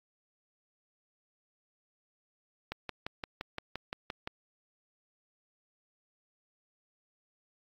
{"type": "click train", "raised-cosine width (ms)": 0.3, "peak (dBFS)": -20, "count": 10, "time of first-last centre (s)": [2.72, 4.274], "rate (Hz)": 5.79, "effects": ["AAC 64 kbps"]}